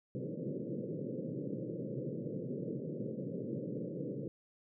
pink band-pass noise, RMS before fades -40 dBFS, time 0.15-4.28 s, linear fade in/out 0 ms, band 120 to 550 Hz, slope 96 dB/octave, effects none

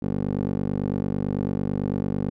15% pulse tone with band-pass filter, 49 Hz, G1, in tune, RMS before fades -26 dBFS, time 0.02-2.3 s, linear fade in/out 10 ms, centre 280 Hz, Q 2, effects none

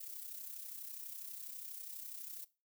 violet noise with amplitude modulation, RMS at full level -45 dBFS, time 0-2.45 s, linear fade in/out 10 ms, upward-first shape sine, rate 32.2 Hz, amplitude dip 55%, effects noise-tail reverb RT60 0.3 s tail -19 dB re dry

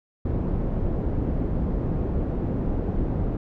pink low-pass noise, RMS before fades -25 dBFS, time 0.25-3.37 s, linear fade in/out 5 ms, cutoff 400 Hz, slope 12 dB/octave, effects none

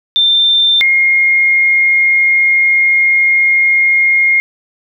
sine tone pair in turn, 3578 / 2137 Hz, A7 / C7, +28 / +36 cents, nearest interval major sixth, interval 892 cents, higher first, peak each -7 dBFS, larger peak neither, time 0.16-0.81 / 0.81-4.4 s, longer second, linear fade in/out 0 ms, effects none

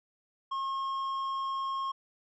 sine tone with tanh clipping, 1079 Hz, C#6, 47 cents flat, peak -32 dBFS, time 0.51-1.92 s, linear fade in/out 10 ms, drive 7 dB, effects none

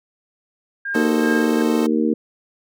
sine tone with tremolo, 1610 Hz, G6, 46 cents sharp, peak -21 dBFS, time 0.85-1.62 s, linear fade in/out 5 ms, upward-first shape sine, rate 2.6 Hz, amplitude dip 85%
25% pulse chord, F# diminished seventh, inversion none, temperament equal, 370 / 440 / 523.3 / 622.3 Hz, F#4 / A4 / C5 / Eb5, 0 / 0 / 0 / 0 cents, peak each -29 / -24 / -27 / -29 dBFS, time 0.94-1.87 s, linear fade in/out 10 ms
harmonic tone, 77.2 Hz, D#2, 13 cents flat, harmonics 3 / 4 / 5 / 6, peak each -19 / -20 / -25 / -24 dBFS, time 0.95-2.14 s, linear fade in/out 5 ms
effects none

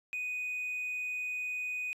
triangle tone, 2489 Hz, D#7, in tune, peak -31 dBFS, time 0.13-1.93 s, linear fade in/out 0 ms, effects tanh soft clip ceiling -28 dBFS + resampled to 32000 Hz

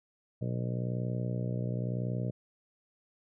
harmonic tone, 60.9 Hz, B1, 24 cents flat, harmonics 2 / 3 / 4 / 5 / 6 / 7 / 8 / 9 / 10, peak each -32 / -37 / -44 / -46 / -48 / -47 / -45 / -49 / -46 dBFS, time 0.41-2.31 s, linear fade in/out 10 ms, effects none

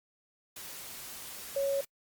sine tone in noise, 554.4 Hz, C#5, in tune, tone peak -27 dBFS, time 1.56-1.81 s, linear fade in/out 5 ms, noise white, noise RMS -44 dBFS, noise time 0.56-1.85 s, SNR +14 dB, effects noise-tail reverb RT60 0.1 s tail -26 dB re dry + Opus 48 kbps

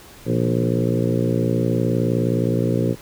harmonic tone with a mistuned harmonic, 59.4 Hz, A#1, 33 cents sharp, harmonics 2 / 3 / 4 / 5 / 6 / 7 / 8 / 9, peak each -22 / -24 / -25 / -26 / -27 / -27 / -28 / -29 dBFS, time 0.25-2.96 s, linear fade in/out 50 ms, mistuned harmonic 3, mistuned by -63 cents, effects pink hiss -44 dBFS RMS until 3.01 s

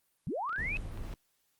sine linear sweep, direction up, 110.2 to 2621 Hz, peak -32 dBFS, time 0.27-0.77 s, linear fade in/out 0 ms
clicks, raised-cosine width 0.3 ms, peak -34 dBFS, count 6, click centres 0.494 / 0.529 / 0.561 / 0.76 / 0.975 / 1.129 s
brown noise, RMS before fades -39 dBFS, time 0.58-1.14 s, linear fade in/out 2 ms
effects white hiss -75 dBFS RMS until 1.59 s + Opus 32 kbps

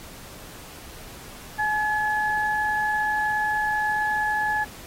sine tone pair together, 849 / 1704.9 Hz, G#5 / G#6, +38 / +45 cents, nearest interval octave, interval 1207 cents, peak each -24 dBFS, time 1.58-4.65 s, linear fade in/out 20 ms, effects pink hiss -43 dBFS RMS until 4.86 s + AAC 48 kbps

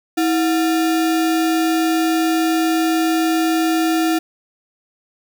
sine tone with sample-and-hold, 323.6 Hz, E4, 32 cents flat, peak -14 dBFS, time 0.17-4.19 s, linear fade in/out 10 ms, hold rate 1050 Hz, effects none

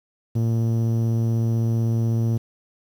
sawtooth tone with low-pass filter, 114.5 Hz, A#2, 31 cents flat, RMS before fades -21 dBFS, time 0.35-2.38 s, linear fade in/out 10 ms, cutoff 320 Hz, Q 0.52, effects 8-bit

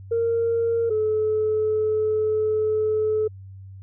sine tone pair in turn, 461.9 / 431.4 Hz, A#4 / A4, -16 / -34 cents, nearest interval minor second, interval 118 cents, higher first, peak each -18 dBFS, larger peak neither, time 0.11-0.9 / 0.9-3.28 s, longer second, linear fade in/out 10 ms, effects tanh soft clip ceiling -15 dBFS + added 96 Hz sine -38 dBFS peak until 3.82 s

